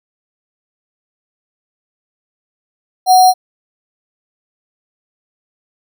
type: tone with sample-and-hold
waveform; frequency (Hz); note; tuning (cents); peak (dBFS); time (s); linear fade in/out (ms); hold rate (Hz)
sine; 740; F#5; 0; -4; 3.06-3.34; 50; 4900
effects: none